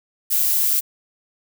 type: noise with amplitude modulation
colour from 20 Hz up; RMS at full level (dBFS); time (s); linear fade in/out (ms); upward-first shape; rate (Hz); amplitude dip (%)
violet; -17; 0.3-0.81; 20; sine; 150; 35
effects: none